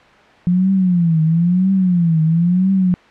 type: tone with vibrato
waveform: sine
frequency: 174.61 Hz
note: F3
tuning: in tune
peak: -11 dBFS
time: 0.47-2.94 s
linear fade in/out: 0 ms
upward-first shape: triangle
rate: 1 Hz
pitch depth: 190 cents each way
effects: white hiss -45 dBFS RMS until 3.1 s + low-pass 2000 Hz 12 dB/octave